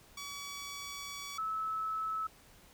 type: tone pair in turn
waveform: 10% pulse / sine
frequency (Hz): 1137 / 1301.6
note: C#6 / E6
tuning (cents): +44 / -22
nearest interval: major second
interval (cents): 234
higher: second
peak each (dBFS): -33 / -33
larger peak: neither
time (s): 0.17-1.38 / 1.38-2.27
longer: first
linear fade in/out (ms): 5
effects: pink hiss -60 dBFS RMS until 2.73 s